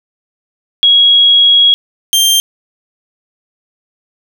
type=tone pair in turn; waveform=sine / sawtooth; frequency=3313 / 3170 Hz; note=G#7 / G7; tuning=-5 / +19 cents; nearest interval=minor second; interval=76 cents; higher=first; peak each=-4 dBFS; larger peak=neither; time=0.83-1.74 / 2.13-2.4 s; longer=first; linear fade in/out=0 ms; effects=none